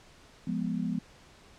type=chord; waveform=sine; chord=F diminished; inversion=none; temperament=equal; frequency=174.61 / 207.7 / 246.9 Hz; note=F3 / Ab3 / Cb4; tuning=0 / 0 / 0 cents; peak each=-33 dBFS; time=0.47-0.99 s; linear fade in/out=5 ms; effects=pink hiss -56 dBFS RMS until 1.58 s + low-pass 7000 Hz 12 dB/octave